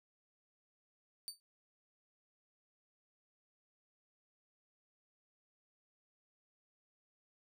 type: tone with exponential decay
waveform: 25% pulse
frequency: 4589 Hz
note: D8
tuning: 41 cents flat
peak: -33 dBFS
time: 1.28-1.4 s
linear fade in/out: 0 ms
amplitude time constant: 24 ms
effects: none